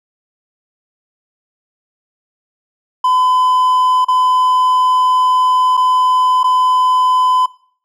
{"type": "tone with dropouts", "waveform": "triangle", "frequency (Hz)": 1012, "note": "B5", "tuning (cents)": 42, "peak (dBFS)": -8, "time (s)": [3.04, 7.46], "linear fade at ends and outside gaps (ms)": 5, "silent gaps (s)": [[4.047, 4.083], [5.77, 5.774], [6.432, 6.441]], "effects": ["noise-tail reverb RT60 0.5 s tail -20 dB re dry"]}